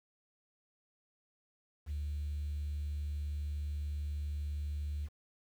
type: tone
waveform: triangle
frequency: 73.6 Hz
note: D2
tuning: 4 cents sharp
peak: -31 dBFS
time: 1.86-5.09 s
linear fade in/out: 50 ms
effects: tanh soft clip ceiling -32 dBFS + 10-bit